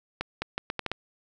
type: accelerating click train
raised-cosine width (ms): 0.3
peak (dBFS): -13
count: 7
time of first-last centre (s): 0.21-0.916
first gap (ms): 210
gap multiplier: 0.76
effects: none